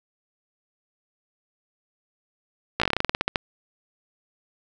slowing click train, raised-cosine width 0.3 ms, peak -5 dBFS, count 15, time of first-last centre 2.8-3.358 s, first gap 16 ms, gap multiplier 1.13, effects none

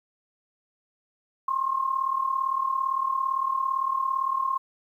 sine tone with amplitude modulation, 1067 Hz, C6, 34 cents sharp, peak -20 dBFS, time 1.48-4.58 s, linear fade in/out 5 ms, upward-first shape sine, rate 37.7 Hz, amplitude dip 75%, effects 10-bit

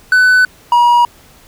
triangle tone pair in turn, 1500 / 958.4 Hz, F#6 / A#5, +23 / +48 cents, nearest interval minor sixth, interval 775 cents, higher first, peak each -4 dBFS, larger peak neither, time 0.12-0.45 / 0.72-1.05 s, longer neither, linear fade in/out 2 ms, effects pink hiss -44 dBFS RMS until 1.47 s

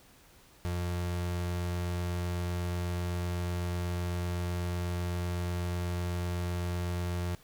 35% pulse tone, 88 Hz, F2, 14 cents sharp, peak -29 dBFS, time 0.65-7.35 s, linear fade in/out 0 ms, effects pink hiss -59 dBFS RMS until 7.43 s

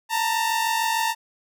sawtooth tone pair together, 894 / 940.6 Hz, A5 / A#5, +27 / +15 cents, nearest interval minor second, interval 88 cents, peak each -19 / -22 dBFS, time 0.09-1.15 s, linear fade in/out 50 ms, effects none

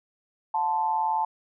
sine tone with amplitude modulation, 880 Hz, A5, in tune, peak -19 dBFS, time 0.54-1.25 s, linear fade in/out 5 ms, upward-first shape sine, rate 159 Hz, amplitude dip 75%, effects none

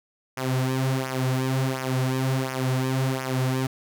sawtooth tone with flanger, 130.81 Hz, C3, in tune, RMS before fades -25 dBFS, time 0.37-3.67 s, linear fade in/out 5 ms, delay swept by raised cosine 0.24 to 6.24 ms, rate 1.4 Hz, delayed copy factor -0.75, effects none

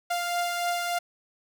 sawtooth beating tone pair, 698.5 / 701.9 Hz, F5 / F5, 0 / +9 cents, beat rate 3.4 Hz, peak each -23 / -31 dBFS, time 0.1-0.99 s, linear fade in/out 10 ms, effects none

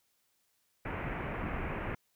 pink low-pass noise, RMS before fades -37 dBFS, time 0.85-1.95 s, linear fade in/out 5 ms, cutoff 2500 Hz, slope 48 dB/octave, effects white hiss -75 dBFS RMS until 2.15 s

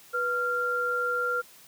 sine tone pair together, 490.3 / 1386.8 Hz, B4 / F6, -13 / -13 cents, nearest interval octave + tritone, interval 1800 cents, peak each -31 / -26 dBFS, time 0.13-1.42 s, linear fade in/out 20 ms, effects white hiss -53 dBFS RMS until 1.67 s + high-pass 80 Hz 12 dB/octave

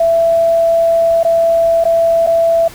sine tone with dropouts, 666 Hz, E5, 18 cents sharp, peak -8 dBFS, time 0-2.68 s, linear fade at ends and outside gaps 5 ms, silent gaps 1.232-1.248 / 1.84-1.852 / 2.265-2.271 s, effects pink hiss -35 dBFS RMS until 2.74 s

